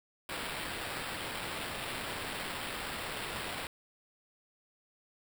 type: noise with sample-and-hold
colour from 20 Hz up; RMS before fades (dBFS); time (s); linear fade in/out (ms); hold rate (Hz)
white; -39; 0.29-3.67; 2; 6300
effects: none